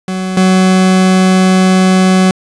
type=tone pair in turn; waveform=40% pulse; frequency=186.8 / 186.8 Hz; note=F#3 / F#3; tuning=+17 / +17 cents; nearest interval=unison; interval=0 cents; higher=neither; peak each=-14 / -5 dBFS; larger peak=second; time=0.08-0.37 / 0.37-2.31 s; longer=second; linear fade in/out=2 ms; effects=resampled to 22050 Hz + 7-bit